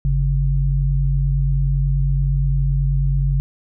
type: tone pair together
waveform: sine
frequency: 49 / 138.59 Hz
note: G1 / C#3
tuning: 0 / 0 cents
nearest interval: octave + tritone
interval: 1800 cents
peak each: -17 / -18 dBFS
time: 0.05-3.4 s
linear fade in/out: 0 ms
effects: none